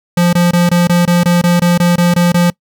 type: tone bursts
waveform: square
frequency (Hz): 174.61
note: F3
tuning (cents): 0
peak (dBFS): -8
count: 13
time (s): 0.17-2.502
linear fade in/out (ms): 5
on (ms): 160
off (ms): 21
effects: noise-tail reverb RT60 0.1 s tail -24 dB re dry